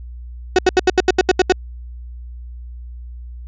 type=tone bursts; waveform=35% pulse; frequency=370 Hz; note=F#4; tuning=in tune; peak=-7 dBFS; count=10; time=0.56-1.523 s; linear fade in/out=2 ms; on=27 ms; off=77 ms; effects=added 60 Hz sine -30 dBFS peak until 3.47 s + resampled to 16000 Hz